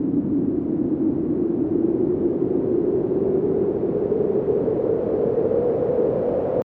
pink noise with low-pass filter sweep, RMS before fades -20 dBFS, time 0-6.62 s, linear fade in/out 0 ms, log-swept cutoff 290 to 520 Hz, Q 6.8, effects high-pass 150 Hz 12 dB/octave

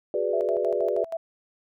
sine chord, G# half-diminished seventh, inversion third, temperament equal, 370 / 415.3 / 493.9 / 587.3 Hz, F#4 / G#4 / B4 / D5, 0 / 0 / 0 / 0 cents, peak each -30 / -28 / -28 / -28 dBFS, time 0.14-1.04 s, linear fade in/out 2 ms
sine tone with tremolo, 659.3 Hz, E5, in tune, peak -26 dBFS, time 0.33-1.17 s, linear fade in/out 5 ms, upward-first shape square, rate 6.3 Hz, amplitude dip 80%
effects none

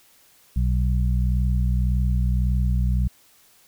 harmonic tone, 61.8 Hz, B1, 2 cents sharp, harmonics 1 / 2 / 3, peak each -19 / -25 / -29 dBFS, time 0.56-3.08 s, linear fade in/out 5 ms, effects white hiss -56 dBFS RMS until 3.67 s

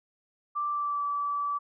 sine tone with pitch glide, 1174.7 to 1154.5 Hz, D6 to D6, 0 to -30 cents, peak -27 dBFS, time 0.55-1.59 s, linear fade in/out 20 ms, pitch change -30 cents, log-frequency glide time 0.7-1.03 s, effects none

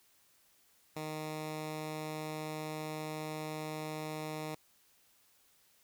10% pulse tone, 154.9 Hz, D#3, 7 cents flat, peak -30 dBFS, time 0.96-4.55 s, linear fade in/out 5 ms, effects white hiss -68 dBFS RMS until 5.83 s

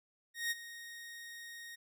sawtooth tone with ADSR envelope, 1864.7 Hz, A#6, in tune, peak -28 dBFS, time 0.34-1.76 s, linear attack 170 ms, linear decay 27 ms, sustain -15 dB, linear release 15 ms, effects none

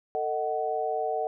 sine chord, D# diminished, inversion second, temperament just, 448 / 622.3 / 746.7 Hz, A4 / D#5 / F#5, +31 / 0 / +16 cents, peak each -31 / -32 / -29 dBFS, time 0.15-1.27 s, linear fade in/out 0 ms, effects none

